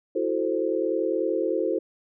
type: chord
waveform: sine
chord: F# half-diminished seventh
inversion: third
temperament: equal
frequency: 329.6 / 370 / 440 / 523.3 Hz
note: E4 / F#4 / A4 / C5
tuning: 0 / 0 / 0 / 0 cents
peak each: -28 dBFS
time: 0.15-1.79 s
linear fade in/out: 10 ms
effects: none